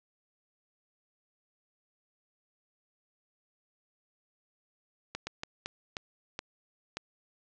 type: slowing click train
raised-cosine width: 0.2 ms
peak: -18 dBFS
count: 7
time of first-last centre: 5.15-6.97 s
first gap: 120 ms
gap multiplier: 1.37
effects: low-pass 7000 Hz 12 dB/octave